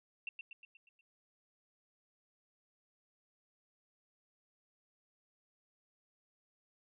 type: tone with echo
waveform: sine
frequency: 2701 Hz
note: E7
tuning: 42 cents sharp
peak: -38 dBFS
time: 0.27-0.29 s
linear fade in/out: 2 ms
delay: 120 ms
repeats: 6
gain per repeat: -5 dB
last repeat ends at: 1.01 s
effects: none